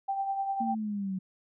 sine tone with tremolo, 784 Hz, G5, in tune, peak -26 dBFS, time 0.08-0.75 s, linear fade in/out 10 ms, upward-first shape triangle, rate 10 Hz, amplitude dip 55%
sine linear sweep, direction down, 233.1 to 185 Hz, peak -30 dBFS, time 0.6-1.19 s, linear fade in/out 10 ms
effects none

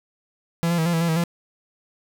45% pulse tone with pitch steps, 168.1 / 171.9 / 161 / 172.3 / 163.8 / 169.4 / 160.6 / 170.9 Hz, E3 / F3 / E3 / F3 / E3 / E3 / E3 / F3, +34 / -27 / -41 / -23 / -11 / +48 / -45 / -37 cents, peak -19 dBFS, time 0.63-1.238 s, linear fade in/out 0 ms, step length 76 ms, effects 10-bit

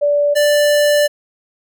sine / square tone pair in turn, 581 / 588.1 Hz, D5 / D5, -19 / +2 cents, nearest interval unison, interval 21 cents, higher second, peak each -11 dBFS, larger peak neither, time 0.01-0.35 / 0.35-1.08 s, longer second, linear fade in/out 20 ms, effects none

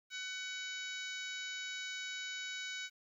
harmonic tone with a mistuned harmonic, 750 Hz, F#5, 23 cents sharp, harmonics 2 / 3 / 4 / 5 / 6 / 7 / 8 / 9, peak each -45 / -45 / -49 / -47 / -55 / -54 / -54 / -52 dBFS, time 0.1-2.9 s, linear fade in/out 50 ms, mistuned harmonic 5, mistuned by +34 cents, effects 12-bit

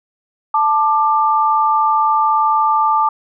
sine tone pair together, 879 / 1187.3 Hz, A5 / D6, -2 / +19 cents, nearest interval perfect fourth, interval 521 cents, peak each -14 dBFS, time 0.54-3.09 s, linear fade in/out 5 ms, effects none

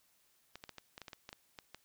clicks, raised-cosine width 0.2 ms, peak -29 dBFS, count 12, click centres 0.556 / 0.639 / 0.693 / 0.783 / 0.979 / 1.017 / 1.082 / 1.132 / 1.291 / 1.329 / 1.588 / 1.746 s, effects white hiss -72 dBFS RMS until 1.84 s

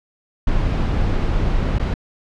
brown noise with dropouts, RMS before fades -18 dBFS, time 0.47-1.94 s, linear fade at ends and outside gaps 5 ms, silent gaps 1.786-1.796 s, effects low-pass 4000 Hz 12 dB/octave

